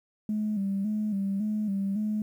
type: tone with vibrato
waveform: sine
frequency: 204.5 Hz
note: G#3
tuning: 26 cents flat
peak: -25 dBFS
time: 0.29-2.22 s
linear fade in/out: 2 ms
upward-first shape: square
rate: 1.8 Hz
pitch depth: 70 cents each way
effects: tanh soft clip ceiling -21 dBFS + 10-bit